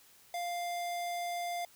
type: tone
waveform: square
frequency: 698.5 Hz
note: F5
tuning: in tune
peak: -35 dBFS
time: 0.34-1.65 s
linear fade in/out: 2 ms
effects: white hiss -61 dBFS RMS until 1.75 s